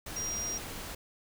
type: tone in noise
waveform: sine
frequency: 5700 Hz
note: F8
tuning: 34 cents sharp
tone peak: -33 dBFS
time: 0.16-0.58 s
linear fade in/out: 5 ms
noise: pink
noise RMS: -41 dBFS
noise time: 0.06-0.95 s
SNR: +5 dB
effects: none